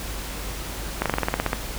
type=slowing click train; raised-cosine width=0.5 ms; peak=-6 dBFS; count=11; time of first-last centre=1.02-1.531 s; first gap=37 ms; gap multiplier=1.07; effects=added 50 Hz sine -34 dBFS peak until 1.78 s + pink hiss -34 dBFS RMS until 1.78 s